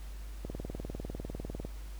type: click train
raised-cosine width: 2 ms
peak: -25 dBFS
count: 25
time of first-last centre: 0.45-1.65 s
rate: 20 Hz
effects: added 50 Hz sine -40 dBFS peak until 1.99 s + pink hiss -56 dBFS RMS until 1.99 s